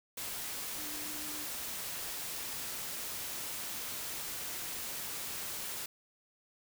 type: tone in noise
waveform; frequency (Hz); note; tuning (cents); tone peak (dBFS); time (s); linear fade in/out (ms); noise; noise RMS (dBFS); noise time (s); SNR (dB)
sine; 300; D4; +37; -49; 0.78-1.45; 5; white; -40; 0.17-5.86; -12
effects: none